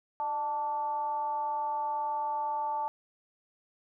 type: tone with frequency modulation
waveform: sine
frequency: 881 Hz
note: A5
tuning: 2 cents sharp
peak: -29 dBFS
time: 0.2-2.88 s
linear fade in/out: 0 ms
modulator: 278 Hz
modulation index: 0.45
effects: none